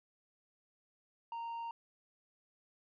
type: tone with tanh clipping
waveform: sine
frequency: 927 Hz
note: A#5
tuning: 10 cents flat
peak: -40 dBFS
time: 1.32-1.71 s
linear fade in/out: 2 ms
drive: 4 dB
effects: none